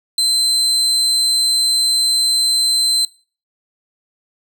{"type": "tone", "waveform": "35% pulse", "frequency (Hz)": 4080, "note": "C8", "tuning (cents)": -44, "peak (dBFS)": -12, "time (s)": [0.18, 3.05], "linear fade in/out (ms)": 2, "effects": ["noise-tail reverb RT60 0.4 s tail -21 dB re dry"]}